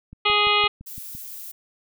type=click train; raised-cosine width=5 ms; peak=-28 dBFS; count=7; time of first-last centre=0.13-1.15 s; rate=5.88 Hz
type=harmonic tone; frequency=415.3 Hz; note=G#4; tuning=in tune; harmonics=1 / 2 / 3 / 5 / 6 / 7 / 8 / 9 / 10; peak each=-27 / -27 / -22 / -26 / -24 / -24 / -25 / -31 / -33 dBFS; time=0.25-0.68 s; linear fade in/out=10 ms
type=noise; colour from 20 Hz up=violet; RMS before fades=-37 dBFS; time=0.86-1.52 s; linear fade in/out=10 ms
effects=none